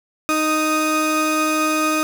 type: tone pair together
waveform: 30% pulse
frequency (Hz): 310 / 1244.5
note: D#4 / D#6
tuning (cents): -6 / 0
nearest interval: 2 octaves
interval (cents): 2406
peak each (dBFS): -17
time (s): 0.29-2.03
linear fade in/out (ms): 0
effects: none